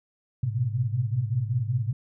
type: tone cluster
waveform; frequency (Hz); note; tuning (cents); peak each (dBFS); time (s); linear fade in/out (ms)
sine; 107.4 / 123.2 / 128.5; A2 / B2 / C3; -41 / -4 / -31; -28; 0.43-1.93; 5
effects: none